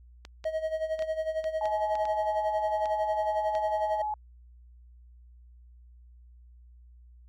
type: clicks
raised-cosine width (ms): 0.2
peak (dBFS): -25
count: 10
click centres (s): 0.251 / 0.442 / 0.992 / 1.023 / 1.442 / 1.656 / 1.954 / 2.054 / 2.857 / 3.552
type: tone with tremolo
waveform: triangle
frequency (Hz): 634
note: D#5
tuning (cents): +32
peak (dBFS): -23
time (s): 0.45-4.02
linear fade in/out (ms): 5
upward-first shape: sine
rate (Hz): 11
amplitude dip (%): 75
type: tone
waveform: sine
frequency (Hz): 849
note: G#5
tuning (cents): +38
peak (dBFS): -28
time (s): 1.61-4.14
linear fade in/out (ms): 2
effects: added 60 Hz sine -50 dBFS peak until 7.28 s + MP3 96 kbps